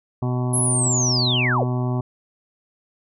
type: harmonic tone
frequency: 124.7 Hz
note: B2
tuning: 17 cents sharp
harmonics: 1 / 2 / 3 / 5 / 6 / 7 / 8 / 9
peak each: -21 / -27 / -31 / -35 / -37 / -38 / -39 / -40 dBFS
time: 0.22-2.01 s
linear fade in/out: 5 ms
type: linear sweep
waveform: sine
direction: down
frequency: 11060 to 355.2 Hz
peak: -19 dBFS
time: 0.53-1.64 s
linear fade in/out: 10 ms
effects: none